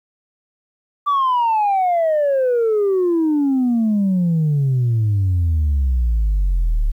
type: exponential sweep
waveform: sine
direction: down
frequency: 1174.7 to 35.12 Hz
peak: -12 dBFS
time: 1.06-6.92 s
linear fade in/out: 20 ms
effects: tanh soft clip ceiling -12 dBFS + 9-bit